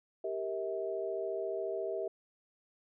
sine chord, E diminished, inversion first, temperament equal with one note detuned, 392 / 466.2 / 645.3 Hz, G4 / Bb4 / E5, 0 / 0 / -37 cents, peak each -37 / -40 / -37 dBFS, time 0.24-2.08 s, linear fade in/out 5 ms, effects none

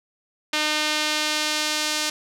sawtooth tone with band-pass filter sweep, 304.2 Hz, D#4, 39 cents flat, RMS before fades -24 dBFS, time 0.53-2.1 s, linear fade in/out 5 ms, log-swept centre 3400 to 5200 Hz, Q 0.99, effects none

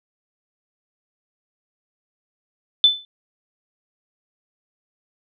sine tone with exponential decay, 3514 Hz, A7, 3 cents flat, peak -6 dBFS, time 2.84-3.05 s, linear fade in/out 1 ms, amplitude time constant 44 ms, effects none

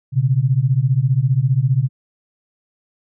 sine beating tone pair, 123.47 / 138.47 Hz, B2 / C#3, 0 / -2 cents, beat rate 15 Hz, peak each -16 / -16 dBFS, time 0.12-1.89 s, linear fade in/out 50 ms, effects none

